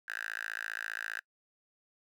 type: tone with high-pass filter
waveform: 5% pulse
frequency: 55 Hz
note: A1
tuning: in tune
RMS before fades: -39 dBFS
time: 0.08-1.2 s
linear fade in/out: 5 ms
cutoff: 1600 Hz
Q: 7.4
effects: noise-tail reverb RT60 0.1 s tail -26 dB re dry